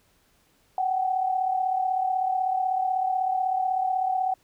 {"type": "tone pair together", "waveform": "sine", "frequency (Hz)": [747.9, 784], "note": ["F#5", "G5"], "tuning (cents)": [18, 0], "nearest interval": "minor second", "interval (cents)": 82, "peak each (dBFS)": [-23, -30], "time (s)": [0.78, 4.34], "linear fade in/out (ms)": 2, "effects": ["pink hiss -64 dBFS RMS until 4.43 s"]}